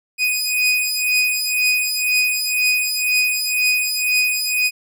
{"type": "beating tone pair", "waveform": "sawtooth", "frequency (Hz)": [2489, 2491], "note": ["D#7", "D#7"], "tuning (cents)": [0, 1], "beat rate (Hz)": 2, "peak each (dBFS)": -16, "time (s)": [0.18, 4.71], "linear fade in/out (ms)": 50, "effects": []}